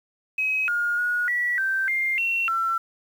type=tone with pitch steps; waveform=sine; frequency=2543 / 1424 / 1451 / 1944 / 1560 / 2109 / 2723 / 1347 Hz; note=D#7 / F6 / F#6 / B6 / G6 / C7 / F7 / E6; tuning=+37 / +33 / -34 / -28 / -9 / +13 / -44 / +37 cents; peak=-21 dBFS; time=0.38-2.78 s; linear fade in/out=5 ms; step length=300 ms; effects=8-bit